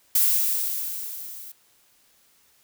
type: noise with level ramp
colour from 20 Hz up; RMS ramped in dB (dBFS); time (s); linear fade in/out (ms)
violet; -18 to -41; 0.15-1.52; 5
effects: white hiss -61 dBFS RMS until 2.63 s